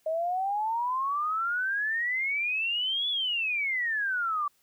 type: exponential two-way sweep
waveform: sine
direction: up then down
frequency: 624 to 3461 to 1146 Hz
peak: -26 dBFS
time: 0.06-4.48 s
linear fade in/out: 5 ms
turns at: 3.09 s
effects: white hiss -68 dBFS RMS until 4.62 s